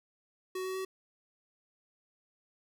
square tone with pitch steps, 372.8 / 375.8 / 378.9 Hz, F#4 / F#4 / F#4, +13 / +27 / +41 cents, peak -35 dBFS, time 0.55-0.85 s, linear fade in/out 5 ms, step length 100 ms, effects none

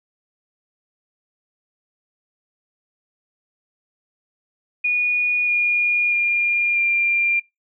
sine tone with pitch steps, 2453 / 2430 / 2408 / 2386 Hz, D#7 / D#7 / D7 / D7, -25 / -42 / +43 / +27 cents, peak -16 dBFS, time 4.84-7.4 s, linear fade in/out 10 ms, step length 640 ms, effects noise-tail reverb RT60 0.2 s tail -23 dB re dry

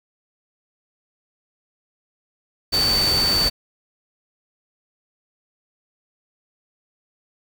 sine tone in noise, 4549 Hz, C#8, 44 cents sharp, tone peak -17 dBFS, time 2.72-3.5 s, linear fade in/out 20 ms, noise pink, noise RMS -25 dBFS, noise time 2.72-3.5 s, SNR +5 dB, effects none

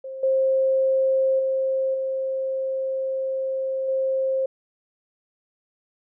sine tone with level steps, 530 Hz, C5, 22 cents sharp, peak -31 / -17 / -20 / -23 / -20 dBFS, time 0.04-4.46 s, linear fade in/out 5 ms, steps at 0.23 / 1.39 / 1.94 / 3.88 s, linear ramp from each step 5 ms, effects none

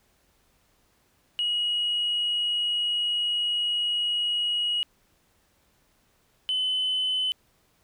sine tone pair in turn, 2900 / 3028 Hz, F#7 / F#7, -35 / +39 cents, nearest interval minor second, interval 74 cents, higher second, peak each -22 dBFS, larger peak neither, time 1.39-4.83 / 6.49-7.32 s, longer first, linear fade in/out 0 ms, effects tanh soft clip ceiling -20 dBFS + pink hiss -66 dBFS RMS until 7.83 s

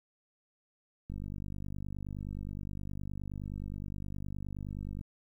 click train, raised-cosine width 5 ms, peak -28 dBFS, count 195, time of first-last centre 1.1-5.011 s, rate 49.6 Hz, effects 11-bit

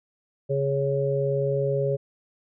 harmonic tone, 138.59 Hz, C#3, in tune, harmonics 1 / 3 / 4, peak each -26 / -26 / -26 dBFS, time 0.49-1.97 s, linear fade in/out 20 ms, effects none

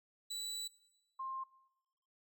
30% pulse / sine tone pair in turn, 3951 / 1059 Hz, B7 / C6, 0 / +21 cents, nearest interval octave + major seventh, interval 2279 cents, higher first, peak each -37 / -39 dBFS, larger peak first, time 0.3-0.68 / 1.19-1.44 s, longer first, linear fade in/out 10 ms, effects noise-tail reverb RT60 1.0 s tail -20 dB re dry

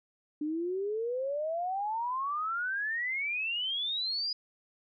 sine exponential sweep, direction up, 293.7 to 4978 Hz, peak -30 dBFS, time 0.41-4.33 s, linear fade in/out 5 ms, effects none

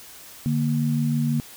sine tone pair together, 146.83 / 233.1 Hz, D3 / A#3, 0 / 0 cents, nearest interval minor sixth, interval 800 cents, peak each -22 / -23 dBFS, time 0.46-1.4 s, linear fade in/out 0 ms, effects white hiss -44 dBFS RMS until 1.56 s

